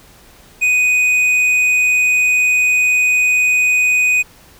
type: tone with tanh clipping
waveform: triangle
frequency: 2491 Hz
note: D#7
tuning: 1 cent sharp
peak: -12 dBFS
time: 0.61-4.23 s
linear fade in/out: 20 ms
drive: 11 dB
effects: pink hiss -45 dBFS RMS until 4.59 s